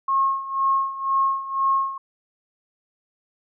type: tone with tremolo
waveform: sine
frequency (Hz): 1083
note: C#6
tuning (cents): -41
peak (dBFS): -16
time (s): 0.08-1.98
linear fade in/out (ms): 5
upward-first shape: sine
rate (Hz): 2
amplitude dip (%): 80
effects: none